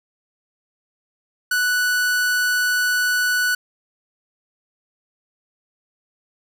45% pulse tone, 1481 Hz, F#6, 1 cent sharp, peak -17 dBFS, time 1.51-3.55 s, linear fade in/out 5 ms, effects none

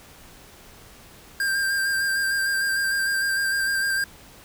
square tone with vibrato, 1588 Hz, G6, 22 cents sharp, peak -22 dBFS, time 1.4-4.04 s, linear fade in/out 2 ms, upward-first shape square, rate 6.6 Hz, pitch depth 19 cents each way, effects pink hiss -48 dBFS RMS until 4.44 s

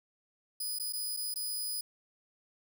10% pulse tone with dropouts, 4978 Hz, D#8, in tune, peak -27 dBFS, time 0.6-1.81 s, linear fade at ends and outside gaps 5 ms, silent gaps 0.788-0.797 / 0.925-0.933 / 1.166-1.171 / 1.341-1.358 s, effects none

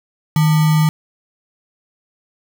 sine tone with sample-and-hold, 155.56 Hz, D#3, in tune, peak -10 dBFS, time 0.36-0.89 s, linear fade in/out 2 ms, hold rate 1050 Hz, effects none

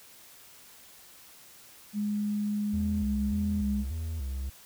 sine tone with pitch glide, 207.7 to 205.4 Hz, G#3 to G#3, 0 to -19 cents, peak -27 dBFS, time 1.93-3.85 s, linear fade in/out 50 ms, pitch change -19 cents, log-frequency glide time 3.18-3.37 s
triangle tone with vibrato, 73.42 Hz, D2, in tune, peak -29 dBFS, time 2.73-4.5 s, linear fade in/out 10 ms, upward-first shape square, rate 1.7 Hz, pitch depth 170 cents each way
effects white hiss -53 dBFS RMS until 4.65 s

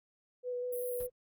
sine tone with vibrato, 493.9 Hz, B4, in tune, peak -34 dBFS, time 0.43-1.1 s, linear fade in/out 50 ms, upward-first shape square, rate 5.2 Hz, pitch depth 10 cents each way
pink high-pass noise, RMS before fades -45 dBFS, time 0.72-1.07 s, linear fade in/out 10 ms, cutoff 9900 Hz, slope 96 dB/octave
brown noise with exponential decay, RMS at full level -41 dBFS, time 1-1.12 s, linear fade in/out 2 ms, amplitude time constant 24 ms
effects none

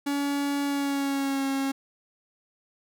45% pulse tone with pitch glide, 283.4 to 271.9 Hz, C#4 to C#4, +38 to -33 cents, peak -25 dBFS, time 0.06-1.72 s, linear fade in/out 10 ms, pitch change -71 cents, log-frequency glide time 0.65-1.46 s, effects none

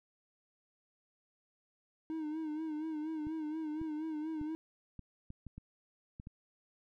triangle tone with vibrato, 311.1 Hz, D#4, in tune, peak -34 dBFS, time 2.1-4.55 s, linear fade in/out 0 ms, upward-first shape sine, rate 4.2 Hz, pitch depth 60 cents each way
clicks, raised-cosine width 5 ms, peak -34 dBFS, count 9, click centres 3.269 / 3.815 / 4.414 / 4.993 / 5.304 / 5.467 / 5.58 / 6.199 / 6.271 s
effects none

